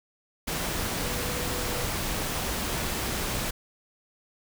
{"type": "tone in noise", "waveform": "sine", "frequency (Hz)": 491.3, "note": "B4", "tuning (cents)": -9, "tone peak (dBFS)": -38, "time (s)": [1, 1.85], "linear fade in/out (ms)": 10, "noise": "pink", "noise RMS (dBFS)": -30, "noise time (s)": [0.47, 3.51], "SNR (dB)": -11, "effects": []}